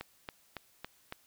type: click train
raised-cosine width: 0.3 ms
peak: -23 dBFS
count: 5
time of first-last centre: 0.01-1.124 s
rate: 3.59 Hz
effects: white hiss -66 dBFS RMS until 1.26 s